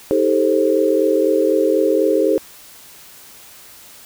sine chord, A half-diminished seventh, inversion second, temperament just, 316.8 / 396 / 440 / 528 Hz, Eb4 / G4 / A4 / C5, +31 / +18 / 0 / +16 cents, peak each -19 / -18 / -18 / -18 dBFS, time 0.11-2.38 s, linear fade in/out 0 ms, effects white hiss -42 dBFS RMS until 4.05 s

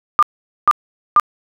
sine tone bursts, 1200 Hz, D6, 37 cents sharp, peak -6 dBFS, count 3, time 0.19-1.198 s, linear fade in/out 0 ms, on 36 ms, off 450 ms, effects none

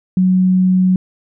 sine tone, 185 Hz, F#3, in tune, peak -9 dBFS, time 0.17-0.96 s, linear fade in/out 2 ms, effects none

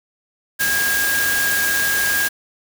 sine tone in noise, 1628 Hz, G#6, 35 cents flat, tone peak -18 dBFS, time 0.59-2.29 s, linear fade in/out 20 ms, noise white, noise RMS -22 dBFS, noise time 0.59-2.29 s, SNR +1 dB, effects none

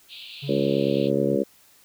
pink band-pass noise, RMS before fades -41 dBFS, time 0.08-1.11 s, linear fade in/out 50 ms, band 2500 to 4400 Hz, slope 96 dB/octave
triangle tone with pitch glide, 140.2 to 136.6 Hz, C#3 to C#3, +20 to -25 cents, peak -28 dBFS, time 0.42-1.37 s, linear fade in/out 20 ms, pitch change -45 cents, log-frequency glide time 0.77-1.21 s
harmonic tone, 69.3 Hz, C#2, in tune, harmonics 3 / 4 / 5 / 6 / 7 / 8, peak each -27 / -27 / -27 / -27 / -27 / -27 dBFS, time 0.48-1.44 s, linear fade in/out 20 ms
effects white hiss -56 dBFS RMS until 1.84 s

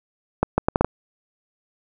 accelerating click train, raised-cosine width 1 ms, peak -3 dBFS, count 6, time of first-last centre 0.43-0.846 s, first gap 150 ms, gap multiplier 0.7, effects none

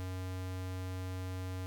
square tone, 92.5 Hz, F#2, in tune, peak -38 dBFS, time 0-1.66 s, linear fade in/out 0 ms, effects none

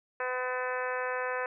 harmonic tone with a mistuned harmonic, 252.8 Hz, B3, 41 cents sharp, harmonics 2 / 3 / 4 / 5 / 6 / 7 / 8 / 9 / 10, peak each -34 / -41 / -37 / -41 / -38 / -38 / -46 / -47 / -46 dBFS, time 0.2-1.46 s, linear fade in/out 2 ms, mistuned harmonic 10, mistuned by +27 cents, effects none

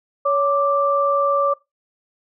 sine tone pair together, 561.5 / 1174.7 Hz, C#5 / D6, +22 / 0 cents, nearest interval octave + minor second, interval 1278 cents, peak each -18 dBFS, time 0.25-1.54 s, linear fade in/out 10 ms, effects noise-tail reverb RT60 0.2 s tail -21 dB re dry

